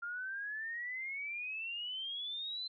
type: exponential sweep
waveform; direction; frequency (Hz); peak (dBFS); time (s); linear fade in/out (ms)
sine; up; 1391 to 4100; -38; 0.02-2.68; 10
effects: none